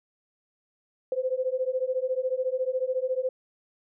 sine beating tone pair, 508 / 522 Hz, B4 / C5, +49 / -4 cents, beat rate 14 Hz, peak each -28 / -28 dBFS, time 1.12-3.29 s, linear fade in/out 2 ms, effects none

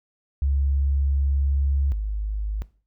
sine tone pair in turn, 69.3 / 51.92 Hz, C#2 / G#1, 0 / 0 cents, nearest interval perfect fourth, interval 500 cents, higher first, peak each -19 / -23 dBFS, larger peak first, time 0.42-1.92 / 1.92-2.62 s, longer first, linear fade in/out 0 ms, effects noise-tail reverb RT60 0.4 s tail -19 dB re dry

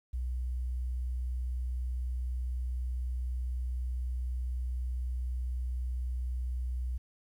sine tone, 62 Hz, B1, 7 cents sharp, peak -31 dBFS, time 0.13-6.98 s, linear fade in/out 10 ms, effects 11-bit

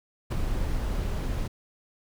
brown noise with ADSR envelope, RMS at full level -23 dBFS, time 0.3-1.48 s, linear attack 21 ms, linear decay 9 ms, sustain -5 dB, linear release 10 ms, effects none

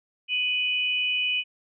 sine tone pair together, 2494 / 2966 Hz, D#7 / F#7, +3 / +4 cents, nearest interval minor third, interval 301 cents, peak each -25 / -26 dBFS, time 0.28-1.44 s, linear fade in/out 50 ms, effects none

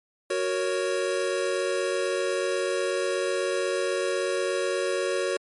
square chord, F# major, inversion none, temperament equal, 370 / 466.2 / 554.4 Hz, F#4 / A#4 / C#5, 0 / 0 / 0 cents, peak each -29 / -31 / -29 dBFS, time 0.3-5.37 s, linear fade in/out 5 ms, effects MP3 48 kbps

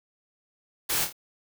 white noise with echo, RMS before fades -27 dBFS, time 0.89-1.05 s, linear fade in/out 10 ms, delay 26 ms, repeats 3, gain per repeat -6 dB, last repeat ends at 1.128 s, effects none

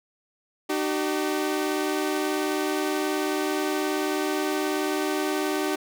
sawtooth tone pair together, 303.6 / 382.3 Hz, D#4 / G4, -42 / -43 cents, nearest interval major third, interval 399 cents, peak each -23 dBFS, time 0.69-5.76 s, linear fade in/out 10 ms, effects none

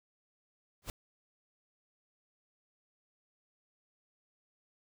pink noise with exponential growth, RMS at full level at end -35 dBFS, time 0.82-0.9 s, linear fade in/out 1 ms, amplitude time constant 16 ms, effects none

